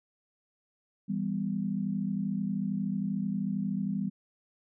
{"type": "chord", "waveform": "sine", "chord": "E minor", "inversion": "none", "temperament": "just", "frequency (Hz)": [164.81, 197.78, 247.2], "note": ["E3", "G3", "B3"], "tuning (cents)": [0, 16, 2], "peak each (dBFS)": [-36, -30, -36], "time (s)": [1.08, 4.1], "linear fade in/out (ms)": 20, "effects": []}